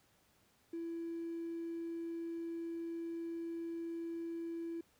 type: tone with hard clipping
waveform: triangle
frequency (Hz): 334.1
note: E4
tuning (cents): +23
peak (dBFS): -39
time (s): 0.73-4.81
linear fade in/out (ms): 5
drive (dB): 3
effects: pink hiss -71 dBFS RMS until 4.99 s + high-pass 60 Hz 12 dB/octave